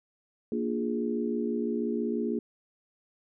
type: chord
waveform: sine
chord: Bb dominant seventh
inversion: none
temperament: equal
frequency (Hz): 233.1 / 293.7 / 349.2 / 415.3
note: Bb3 / D4 / F4 / Ab4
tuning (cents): 0 / 0 / 0 / 0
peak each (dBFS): -30 / -36 / -34 / -33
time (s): 0.52-2.39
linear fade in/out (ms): 2
effects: none